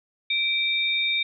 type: tone pair together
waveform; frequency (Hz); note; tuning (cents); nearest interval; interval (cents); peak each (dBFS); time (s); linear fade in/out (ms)
sine; 2335 / 3686; D7 / A#7; -11 / -20; minor sixth; 791; -24; 0.3-1.23; 5
effects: none